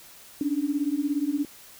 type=beating tone pair; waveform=sine; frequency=279.6 / 296.6 Hz; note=C#4 / D4; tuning=+15 / +17 cents; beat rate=17 Hz; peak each=-27 / -26 dBFS; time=0.41-1.45 s; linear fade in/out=2 ms; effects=white hiss -49 dBFS RMS until 1.79 s